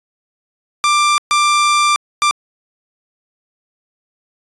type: tone bursts at uneven times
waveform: sawtooth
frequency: 1183 Hz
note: D6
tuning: 12 cents sharp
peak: -7 dBFS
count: 3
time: 0.84-1.18 / 1.31-1.96 / 2.22-2.31 s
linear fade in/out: 0 ms
effects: resampled to 22050 Hz